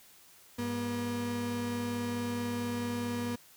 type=tone pair together; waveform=35% pulse; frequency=100.91 / 240 Hz; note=G#2 / B3; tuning=-49 / -49 cents; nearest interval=octave + minor third; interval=1500 cents; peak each=-38 / -31 dBFS; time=0.58-3.36 s; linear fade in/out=10 ms; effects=white hiss -58 dBFS RMS until 3.56 s